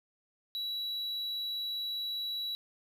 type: tone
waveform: triangle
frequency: 3915 Hz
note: B7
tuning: 16 cents flat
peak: -32 dBFS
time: 0.55-2.55 s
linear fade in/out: 0 ms
effects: none